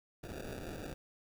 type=noise with sample-and-hold; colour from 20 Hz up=white; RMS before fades=-44 dBFS; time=0.23-0.94 s; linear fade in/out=10 ms; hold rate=1050 Hz; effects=none